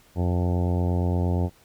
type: harmonic tone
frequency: 88.6 Hz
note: F2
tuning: 25 cents sharp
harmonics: 1 / 2 / 3 / 4 / 5 / 6 / 7 / 8 / 9 / 10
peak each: -22 / -28 / -32 / -34 / -36 / -38 / -39 / -40 / -41 / -42 dBFS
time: 0.15-1.5 s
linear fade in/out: 50 ms
effects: pink hiss -57 dBFS RMS until 1.64 s